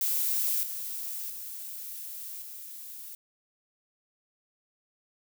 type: noise with level steps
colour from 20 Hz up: violet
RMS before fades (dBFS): -28 / -36 / -40 / -43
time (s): 0.01-3.15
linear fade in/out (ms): 2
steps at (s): 0.63 / 1.3 / 2.42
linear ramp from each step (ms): 2
effects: none